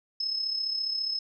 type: tone with amplitude modulation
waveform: sine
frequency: 5190 Hz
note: E8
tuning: 28 cents flat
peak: -25 dBFS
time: 0.2-1.19 s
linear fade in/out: 5 ms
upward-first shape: sine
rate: 34.7 Hz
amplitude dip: 55%
effects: none